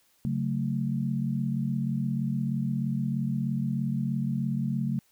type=chord; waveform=sine; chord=F# minor; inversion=second; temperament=just; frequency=138.75 / 185 / 222 Hz; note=C#3 / F#3 / A3; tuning=+2 / 0 / +16 cents; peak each=-29 / -32 / -30 dBFS; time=0.25-4.99 s; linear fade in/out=0 ms; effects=white hiss -66 dBFS RMS until 5.11 s